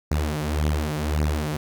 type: beating tone pair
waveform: sawtooth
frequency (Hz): 74.6 / 76.4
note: D2 / D#2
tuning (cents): +28 / -31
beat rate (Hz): 1.8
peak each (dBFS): -21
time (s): 0.11-1.57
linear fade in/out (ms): 5
effects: none